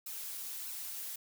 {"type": "noise with flanger", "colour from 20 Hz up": "blue", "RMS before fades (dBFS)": -42, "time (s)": [0.06, 1.16], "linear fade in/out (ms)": 5, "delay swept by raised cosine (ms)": [0.75, 6.35], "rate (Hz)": 1.6, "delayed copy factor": 0.65, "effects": []}